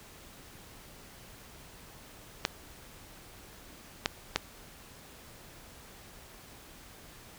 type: clicks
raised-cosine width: 0.2 ms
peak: -8 dBFS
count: 3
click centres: 2.451 / 4.059 / 4.36 s
effects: pink hiss -52 dBFS RMS until 7.38 s